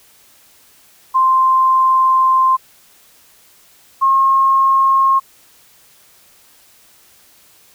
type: tone pair in turn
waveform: sine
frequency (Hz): 1046.5 / 1076.5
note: C6 / C6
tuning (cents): 0 / +49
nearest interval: unison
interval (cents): 49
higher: second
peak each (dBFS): -9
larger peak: neither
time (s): 1.14-2.57 / 4.01-5.2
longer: first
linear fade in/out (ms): 20
effects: white hiss -49 dBFS RMS until 7.74 s